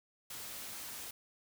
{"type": "noise", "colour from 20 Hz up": "white", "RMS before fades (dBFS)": -45, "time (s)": [0.3, 1.11], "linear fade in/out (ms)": 5, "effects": []}